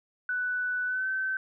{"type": "tone with pitch glide", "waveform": "sine", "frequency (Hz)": [1489, 1537.1], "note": ["F#6", "G6"], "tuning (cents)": [11, -34], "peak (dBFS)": -27, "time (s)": [0.29, 1.37], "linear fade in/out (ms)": 2, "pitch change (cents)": 55, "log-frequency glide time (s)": [0.86, 1.08], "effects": []}